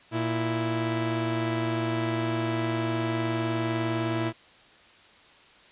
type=tone pair together; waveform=sawtooth; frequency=116.54 / 329.9 Hz; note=A#2 / E4; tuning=0 / +1 cents; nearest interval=octave + tritone; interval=1801 cents; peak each=-25 / -24 dBFS; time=0.11-4.33 s; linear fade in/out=50 ms; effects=white hiss -54 dBFS RMS until 5.71 s + resampled to 8000 Hz

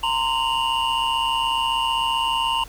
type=tone cluster; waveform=triangle; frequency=921 / 1037 / 2810 / 2945 Hz; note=A#5 / C6 / F7 / F#7; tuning=-21 / -16 / +10 / -9 cents; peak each=-21 / -24 / -24 / -27 dBFS; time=0.03-2.64 s; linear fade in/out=5 ms; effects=added 50 Hz sine -42 dBFS peak until 2.68 s + pink hiss -45 dBFS RMS until 2.68 s

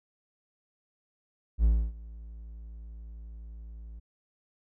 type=tone with ADSR envelope; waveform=triangle; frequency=55.8 Hz; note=A1; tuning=25 cents sharp; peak=-16 dBFS; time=1.58-4 s; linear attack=62 ms; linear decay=280 ms; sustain=-23 dB; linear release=14 ms; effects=none

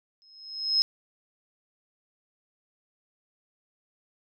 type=tone with exponential growth; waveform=sine; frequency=5150 Hz; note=E8; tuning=41 cents flat; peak=-17 dBFS; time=0.22-0.82 s; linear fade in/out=0 ms; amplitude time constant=130 ms; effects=none

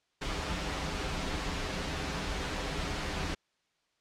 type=noise with comb filter; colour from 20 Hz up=pink; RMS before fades=-34 dBFS; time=0.21-3.35 s; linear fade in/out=10 ms; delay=8.6 ms; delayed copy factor=-0.65; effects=white hiss -75 dBFS RMS until 4 s + low-pass 5000 Hz 12 dB/octave

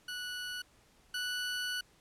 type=tone pair in turn; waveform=20% pulse; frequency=1474 / 1479.5 Hz; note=F#6 / F#6; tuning=-7 / -1 cents; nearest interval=unison; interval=6 cents; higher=second; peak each=-33 / -29 dBFS; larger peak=second; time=0.08-0.62 / 1.14-1.81 s; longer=second; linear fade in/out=5 ms; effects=pink hiss -65 dBFS RMS until 2 s + low-pass 11000 Hz 12 dB/octave

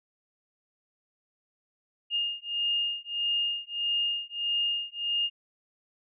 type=beating tone pair; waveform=sine; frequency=2831 / 2832.6 Hz; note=F7 / F7; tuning=+23 / +24 cents; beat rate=1.6 Hz; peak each=-30 dBFS; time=2.1-5.3 s; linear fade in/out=50 ms; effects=none

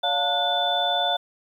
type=tone cluster; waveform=sine; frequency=569 / 709 / 888 / 1463 / 3521 Hz; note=C#5 / F5 / A5 / F#6 / A7; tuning=+45 / +26 / +16 / -20 / 0 cents; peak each=-30 / -24 / -31 / -33 / -24 dBFS; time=0.03-1.17 s; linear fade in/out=10 ms; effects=9-bit

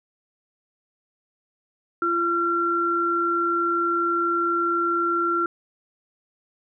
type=tone pair together; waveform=sine; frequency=341.5 / 1366 Hz; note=F4 / F6; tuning=-39 / -39 cents; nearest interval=2 octaves; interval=2400 cents; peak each=-25 / -21 dBFS; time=2.02-5.46 s; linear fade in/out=2 ms; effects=none

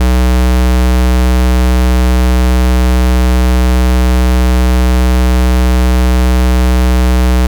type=tone; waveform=square; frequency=62.4 Hz; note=B1; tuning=19 cents sharp; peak=-7 dBFS; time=0-7.47 s; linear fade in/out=5 ms; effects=none

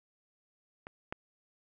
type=clicks; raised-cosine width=0.5 ms; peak=-28 / -21 dBFS; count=2; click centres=0.869 / 1.125 s; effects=none

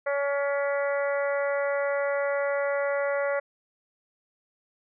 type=harmonic tone; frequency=282 Hz; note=C#4; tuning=30 cents sharp; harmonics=2 / 3 / 4 / 5 / 6 / 7 / 8; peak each=-25 / -38 / -37 / -35 / -40 / -35 / -47 dBFS; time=0.06-3.4 s; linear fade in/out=10 ms; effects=none

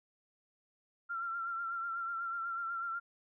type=tone with vibrato; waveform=sine; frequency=1366 Hz; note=F6; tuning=39 cents flat; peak=-35 dBFS; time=1.09-3 s; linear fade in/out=20 ms; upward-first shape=sine; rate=8.1 Hz; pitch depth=43 cents each way; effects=none

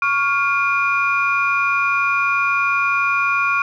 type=tone cluster; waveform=sine; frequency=1117 / 1408 / 2420 Hz; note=C#6 / F6 / D#7; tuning=+13 / +14 / -49 cents; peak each=-19 dBFS; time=0.02-3.62 s; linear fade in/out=2 ms; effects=tanh soft clip ceiling -7 dBFS

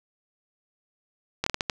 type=slowing click train; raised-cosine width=0.2 ms; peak=-8 dBFS; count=6; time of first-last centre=1.44-1.698 s; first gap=24 ms; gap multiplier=1.39; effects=none

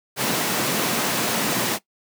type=high-pass noise; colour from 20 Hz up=pink; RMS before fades=-23 dBFS; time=0.16-1.79 s; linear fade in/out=50 ms; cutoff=150 Hz; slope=24 dB/octave; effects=noise-tail reverb RT60 0.1 s tail -18 dB re dry

